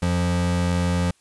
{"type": "tone pair together", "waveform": "square", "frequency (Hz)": [88.2, 175.69], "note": ["F2", "F3"], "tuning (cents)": [18, 11], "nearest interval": "octave", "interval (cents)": 1193, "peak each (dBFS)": -23, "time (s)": [0.02, 1.11], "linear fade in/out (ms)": 5, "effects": ["white hiss -61 dBFS RMS until 1.2 s", "resampled to 24000 Hz"]}